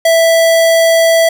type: tone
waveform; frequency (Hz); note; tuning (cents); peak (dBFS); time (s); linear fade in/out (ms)
square; 659.3; E5; 0; -7; 0.05-1.29; 5
effects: none